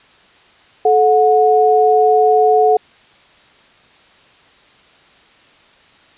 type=tone pair together; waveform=sine; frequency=433.5 / 729 Hz; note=A4 / F#5; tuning=-26 / -26 cents; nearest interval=major sixth; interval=900 cents; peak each=-11 dBFS; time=0.85-2.77 s; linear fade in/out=5 ms; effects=white hiss -48 dBFS RMS until 6.17 s + resampled to 8000 Hz